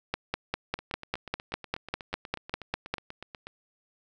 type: two click trains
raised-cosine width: 0.3 ms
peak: -12 / -24 dBFS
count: 15 / 23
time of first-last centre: 0.14-2.94 / 0.79-3.47 s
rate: 5 / 8.21 Hz
effects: none